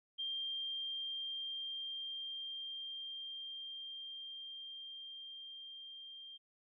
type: tone with level ramp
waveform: sine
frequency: 3185 Hz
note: G7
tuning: 27 cents sharp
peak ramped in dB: -37 to -49 dBFS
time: 0.18-6.38 s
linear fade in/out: 20 ms
effects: none